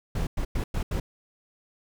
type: noise bursts at uneven times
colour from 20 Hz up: brown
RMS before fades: -27 dBFS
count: 5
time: 0.15-0.27 / 0.37-0.45 / 0.55-0.64 / 0.74-0.83 / 0.91-1 s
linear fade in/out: 5 ms
effects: none